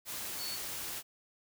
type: tone in noise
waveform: sine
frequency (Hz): 4435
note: C#8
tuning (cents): 0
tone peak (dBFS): -39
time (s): 0.37-0.59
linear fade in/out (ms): 50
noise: white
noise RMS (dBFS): -40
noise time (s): 0.05-1.03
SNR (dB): -2
effects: none